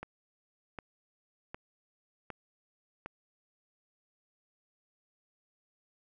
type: click train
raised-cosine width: 0.5 ms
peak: -25 dBFS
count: 5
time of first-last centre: 0.03-3.06 s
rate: 1.32 Hz
effects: none